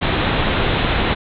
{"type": "low-pass noise", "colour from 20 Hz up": "pink", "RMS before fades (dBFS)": -18, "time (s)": [0.01, 1.15], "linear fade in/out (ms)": 20, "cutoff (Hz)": 3900, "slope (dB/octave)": 96, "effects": []}